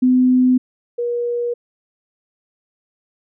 sine tone pair in turn, 253.6 / 478.7 Hz, B3 / A#4, +46 / +46 cents, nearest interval major seventh, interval 1100 cents, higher second, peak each -10 / -18 dBFS, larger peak first, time 0.02-0.58 / 0.98-1.54 s, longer neither, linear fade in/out 10 ms, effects none

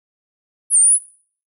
sine linear two-way sweep, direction down then up, 11175 to 8600 to 10330 Hz, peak -8 dBFS, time 0.7-0.99 s, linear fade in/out 50 ms, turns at 0.77 s, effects noise-tail reverb RT60 0.5 s tail -21 dB re dry + tanh soft clip ceiling -4 dBFS

